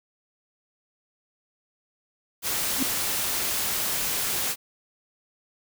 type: noise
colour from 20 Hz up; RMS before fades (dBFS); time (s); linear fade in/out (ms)
white; -27; 2.42-4.56; 50
type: tone with exponential growth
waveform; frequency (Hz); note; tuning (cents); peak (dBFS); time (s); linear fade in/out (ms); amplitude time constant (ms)
sine; 265.6; C4; +26; -19; 2.75-2.83; 5; 17
effects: none